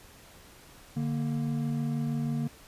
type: tone pair together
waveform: triangle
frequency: 146.83 / 233.1 Hz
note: D3 / A#3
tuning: 0 / 0 cents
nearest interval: minor sixth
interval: 800 cents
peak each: -28 / -29 dBFS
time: 0.96-2.48 s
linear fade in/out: 10 ms
effects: pink hiss -53 dBFS RMS until 2.67 s + resampled to 32000 Hz